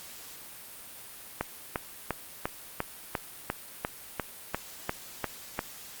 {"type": "click train", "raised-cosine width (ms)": 0.5, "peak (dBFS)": -13, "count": 13, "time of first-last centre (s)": [1.41, 5.591], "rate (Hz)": 2.87, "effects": ["white hiss -46 dBFS RMS until 6 s", "Opus 48 kbps"]}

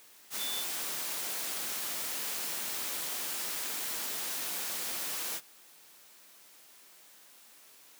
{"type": "tone in noise", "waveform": "sine", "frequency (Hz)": 3520, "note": "A7", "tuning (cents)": 0, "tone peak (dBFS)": -36, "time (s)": [0.37, 0.65], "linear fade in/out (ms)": 50, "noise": "white", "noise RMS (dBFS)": -36, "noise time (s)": [0.3, 5.41], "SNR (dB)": -3, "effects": ["white hiss -57 dBFS RMS until 7.99 s", "high-pass 200 Hz 12 dB/octave"]}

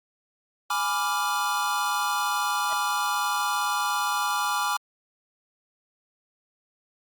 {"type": "chord", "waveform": "square", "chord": "G# diminished seventh", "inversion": "none", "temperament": "equal", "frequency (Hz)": [830.6, 987.8, 1174.7, 1396.9], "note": ["G#5", "B5", "D6", "F6"], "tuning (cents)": [0, 0, 0, 0], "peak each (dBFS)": [-31, -31, -29, -31], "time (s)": [0.7, 4.77], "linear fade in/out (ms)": 5}
{"type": "tone with exponential growth", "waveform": "square", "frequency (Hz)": 650, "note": "E5", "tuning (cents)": -24, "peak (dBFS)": -33, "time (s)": [2.65, 2.73], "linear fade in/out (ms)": 0, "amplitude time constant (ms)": 16}
{"effects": ["Opus 48 kbps"]}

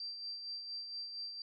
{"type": "tone with tremolo", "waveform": "sine", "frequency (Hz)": 4699, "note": "D8", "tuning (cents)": 0, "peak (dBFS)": -39, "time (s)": [0, 1.42], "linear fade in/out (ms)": 2, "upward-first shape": "sine", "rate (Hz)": 4.3, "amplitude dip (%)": 45, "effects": []}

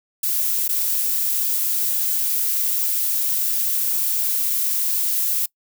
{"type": "noise with dropouts", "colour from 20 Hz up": "violet", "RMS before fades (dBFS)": -21, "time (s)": [0.23, 5.46], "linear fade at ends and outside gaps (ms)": 5, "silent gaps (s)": [0.68, 0.69], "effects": ["noise-tail reverb RT60 0.1 s tail -24 dB re dry"]}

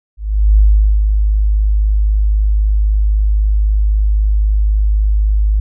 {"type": "tone with ADSR envelope", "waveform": "sine", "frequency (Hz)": 51.91, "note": "G#1", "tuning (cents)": 0, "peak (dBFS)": -4, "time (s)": [0.17, 5.6], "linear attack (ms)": 400, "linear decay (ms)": 440, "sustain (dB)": -5, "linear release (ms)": 5, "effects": []}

